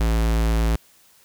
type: tone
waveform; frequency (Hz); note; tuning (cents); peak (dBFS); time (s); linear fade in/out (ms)
square; 55.7; A1; +22; -18; 0-0.76; 5
effects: white hiss -55 dBFS RMS until 1.24 s